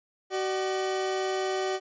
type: tone pair together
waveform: 30% pulse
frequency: 378 / 600 Hz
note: F#4 / D5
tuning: +37 / +37 cents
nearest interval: minor sixth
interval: 800 cents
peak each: -25 / -32 dBFS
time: 0.3-1.8 s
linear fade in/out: 50 ms
effects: resampled to 16000 Hz